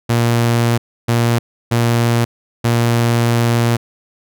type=tone bursts at uneven times; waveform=sawtooth; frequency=117.7 Hz; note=A#2; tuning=17 cents sharp; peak=-8 dBFS; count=4; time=0.09-0.78 / 1.08-1.39 / 1.71-2.25 / 2.64-3.77 s; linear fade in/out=10 ms; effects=none